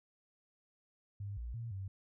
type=tone with pitch steps; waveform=sine; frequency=100.8 / 58.8 / 116 / 96.5 Hz; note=G2 / A#1 / A#2 / G2; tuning=+49 / +16 / -8 / -27 cents; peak=-39 dBFS; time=1.2-1.88 s; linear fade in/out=5 ms; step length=170 ms; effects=none